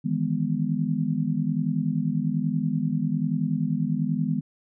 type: chord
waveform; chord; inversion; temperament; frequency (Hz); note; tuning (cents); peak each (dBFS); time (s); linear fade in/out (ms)
sine; E major seventh; third; just; 154.51 / 164.81 / 206 / 247.2; D#3 / E3 / G#3 / B3; -12 / 0 / -14 / +2; -28; 0.04-4.41; 20
effects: none